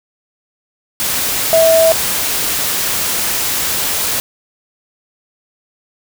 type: tone in noise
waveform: sine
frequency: 652 Hz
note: E5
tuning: 19 cents flat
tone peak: -7 dBFS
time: 1.53-1.92 s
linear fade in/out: 0 ms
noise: white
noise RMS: -17 dBFS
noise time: 1-4.2 s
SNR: +7 dB
effects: none